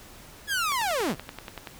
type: linear sweep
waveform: sawtooth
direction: down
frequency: 1717 to 94.7 Hz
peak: -21 dBFS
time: 0.47-1.16 s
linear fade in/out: 50 ms
type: click train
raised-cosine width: 0.3 ms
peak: -20 dBFS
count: 11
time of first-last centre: 0.72-1.672 s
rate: 10.5 Hz
effects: pink hiss -48 dBFS RMS until 1.79 s